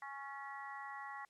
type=harmonic tone with a mistuned harmonic; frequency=276.6 Hz; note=C#4; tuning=4 cents flat; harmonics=3 / 4 / 5 / 6 / 7; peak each=-49 / -49 / -55 / -58 / -50 dBFS; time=0.02-1.25 s; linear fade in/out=2 ms; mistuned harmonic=6; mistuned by=+54 cents; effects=white hiss -75 dBFS RMS until 1.29 s + low-pass 8000 Hz 12 dB/octave

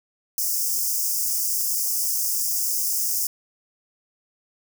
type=high-pass noise; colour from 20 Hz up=white; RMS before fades=-24 dBFS; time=0.38-3.27 s; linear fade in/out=2 ms; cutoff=5000 Hz; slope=96 dB/octave; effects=none

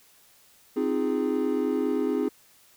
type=chord; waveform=triangle; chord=F minor seventh; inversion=second; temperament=equal with one note detuned; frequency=261.6 / 311.1 / 349.2 / 413.2 Hz; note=C4 / Eb4 / F4 / Ab4; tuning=0 / 0 / 0 / -9 cents; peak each=-26 / -27 / -30 / -26 dBFS; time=0.76-2.29 s; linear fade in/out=10 ms; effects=white hiss -58 dBFS RMS until 2.76 s

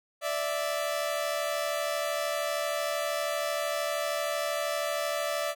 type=tone pair together; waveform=sawtooth; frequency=586.4 / 659.3 Hz; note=D5 / E5; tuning=-3 / 0 cents; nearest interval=major second; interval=203 cents; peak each=-27 / -28 dBFS; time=0.21-5.55 s; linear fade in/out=50 ms; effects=none

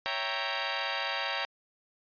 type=chord; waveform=10% pulse; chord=C# diminished seventh; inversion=none; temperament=equal; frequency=554.4 / 659.3 / 784 / 932.3 Hz; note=C#5 / E5 / G5 / Bb5; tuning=0 / 0 / 0 / 0 cents; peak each=-28 / -29 / -27 / -26 dBFS; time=0.06-1.45 s; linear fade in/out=0 ms; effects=resampled to 11025 Hz

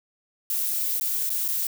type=noise with dropouts; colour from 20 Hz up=violet; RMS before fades=-26 dBFS; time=0.5-1.67 s; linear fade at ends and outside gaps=2 ms; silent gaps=0.998-1.01 / 1.295-1.302 / 1.48-1.485 s; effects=none

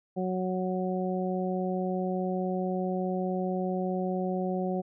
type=harmonic tone; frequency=184.7 Hz; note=F#3; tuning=3 cents flat; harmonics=1 / 2 / 3 / 4; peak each=-30 / -33 / -35 / -36 dBFS; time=0.16-4.82 s; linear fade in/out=20 ms; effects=none

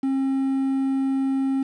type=tone with quantisation; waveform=triangle; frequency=268.7 Hz; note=C4; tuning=46 cents sharp; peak=-18 dBFS; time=0.03-1.63 s; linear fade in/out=5 ms; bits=7; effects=low-pass 4000 Hz 12 dB/octave

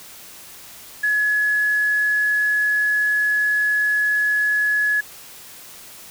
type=tone with quantisation; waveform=sine; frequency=1695 Hz; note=G#6; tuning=35 cents sharp; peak=-16 dBFS; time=1.03-5.01 s; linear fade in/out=10 ms; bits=7; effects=white hiss -41 dBFS RMS until 6.1 s

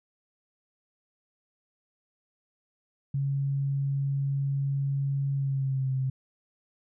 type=tone with pitch glide; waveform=sine; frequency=138.59 to 131.87 Hz; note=C#3 to C3; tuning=0 to +14 cents; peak=-25 dBFS; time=3.14-6.1 s; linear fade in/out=5 ms; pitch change=-86 cents; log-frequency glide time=5.34-5.91 s; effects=none

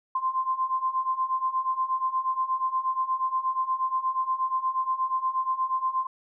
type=beating tone pair; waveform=sine; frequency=1038 / 1046.4 Hz; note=C6 / C6; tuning=-14 / 0 cents; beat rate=8.4 Hz; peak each=-29 / -26 dBFS; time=0.15-6.07 s; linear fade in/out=5 ms; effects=none

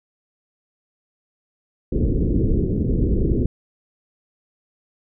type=low-pass noise; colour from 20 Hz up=pink; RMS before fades=-19 dBFS; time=1.92-3.46 s; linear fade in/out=2 ms; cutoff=440 Hz; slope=48 dB/octave; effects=none

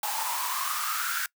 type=noise with high-pass filter sweep; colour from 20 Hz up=white; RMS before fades=-30 dBFS; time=0.03-1.26 s; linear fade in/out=2 ms; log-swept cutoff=830 to 1500 Hz; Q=9.8; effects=noise-tail reverb RT60 0.1 s tail -23 dB re dry

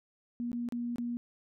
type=tone with dropouts; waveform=sine; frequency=239 Hz; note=A#3; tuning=43 cents sharp; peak=-32 dBFS; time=0.4-1.17 s; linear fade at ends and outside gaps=0 ms; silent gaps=0.517-0.53 / 0.688-0.723 / 0.959-0.983 s; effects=none

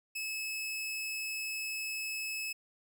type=tone; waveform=sawtooth; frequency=2592 Hz; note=E7; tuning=30 cents flat; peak=-32 dBFS; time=0.15-2.53 s; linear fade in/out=10 ms; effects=none

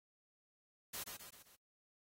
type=noise with echo; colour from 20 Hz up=white; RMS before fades=-44 dBFS; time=0.93-1.04 s; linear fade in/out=10 ms; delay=130 ms; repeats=4; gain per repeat=-5 dB; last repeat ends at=1.56 s; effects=AAC 48 kbps

